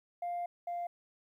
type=tone pair in turn; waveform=sine; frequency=700 / 697.1 Hz; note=F5 / F5; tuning=+4 / -3 cents; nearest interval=unison; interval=7 cents; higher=first; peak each=-32 / -33 dBFS; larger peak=first; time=0.22-0.46 / 0.67-0.87 s; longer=first; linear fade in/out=5 ms; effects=tanh soft clip ceiling -32 dBFS + 12-bit